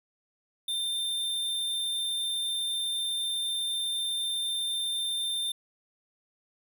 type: tone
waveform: square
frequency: 3592 Hz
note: A7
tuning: 35 cents sharp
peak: -29 dBFS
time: 0.68-5.52 s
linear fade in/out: 5 ms
effects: none

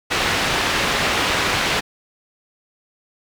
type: low-pass noise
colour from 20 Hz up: white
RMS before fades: -20 dBFS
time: 0.1-1.81 s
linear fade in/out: 20 ms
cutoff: 3000 Hz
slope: 12 dB/octave
effects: none

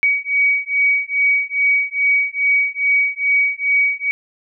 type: beating tone pair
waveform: sine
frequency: 2260 / 2262.4 Hz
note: C#7 / C#7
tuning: +33 / +35 cents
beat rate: 2.4 Hz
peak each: -17 dBFS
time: 0.03-4.11 s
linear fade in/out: 0 ms
effects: none

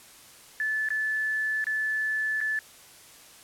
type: tone with dropouts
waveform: sine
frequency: 1740 Hz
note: A6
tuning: 20 cents flat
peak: -25 dBFS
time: 0.6-2.59 s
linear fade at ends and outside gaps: 1 ms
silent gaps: 0.888-0.904 / 1.642-1.668 / 2.405-2.412 s
effects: white hiss -51 dBFS RMS until 3.43 s + low-pass 12000 Hz 12 dB/octave

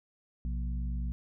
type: harmonic tone with a mistuned harmonic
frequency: 60 Hz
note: B1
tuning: 49 cents flat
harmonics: 1 / 2 / 3 / 4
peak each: -31 / -43 / -42 / -47 dBFS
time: 0.45-1.12 s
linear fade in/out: 0 ms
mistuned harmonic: 2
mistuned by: +150 cents
effects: none

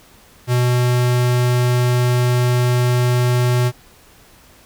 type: tone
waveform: square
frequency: 123.47 Hz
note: B2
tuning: in tune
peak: -14 dBFS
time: 0.47-3.72 s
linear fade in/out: 50 ms
effects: pink hiss -48 dBFS RMS until 4.65 s

